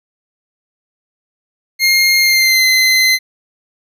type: tone with pitch glide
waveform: 25% pulse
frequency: 2131 to 2054 Hz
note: C7 to C7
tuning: +31 to -33 cents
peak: -5 dBFS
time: 1.79-3.19 s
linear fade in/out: 50 ms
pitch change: -64 cents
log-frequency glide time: 2.19-2.66 s
effects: none